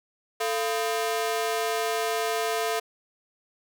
sawtooth ring-modulated tone, 566 Hz, C#5, 36 cents sharp, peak -18 dBFS, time 0.4-2.8 s, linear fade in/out 10 ms, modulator 122 Hz, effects none

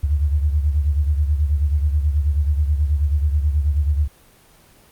sine beating tone pair, 72.4 / 81.7 Hz, D2 / E2, -24 / -15 cents, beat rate 9.3 Hz, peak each -16 / -23 dBFS, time 0.03-4.08 s, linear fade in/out 10 ms, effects pink hiss -51 dBFS RMS until 4.91 s + Opus 24 kbps

